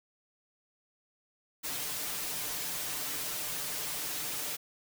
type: noise with comb filter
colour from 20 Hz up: white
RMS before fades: -36 dBFS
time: 1.63-4.57 s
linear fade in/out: 20 ms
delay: 6.7 ms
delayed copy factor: +0.75
effects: none